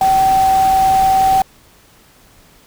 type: tone in noise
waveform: sine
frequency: 767 Hz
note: G5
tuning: 38 cents flat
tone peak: -9 dBFS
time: 0.01-1.42 s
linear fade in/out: 2 ms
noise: pink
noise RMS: -26 dBFS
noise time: 0.01-1.42 s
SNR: +14 dB
effects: pink hiss -48 dBFS RMS until 2.66 s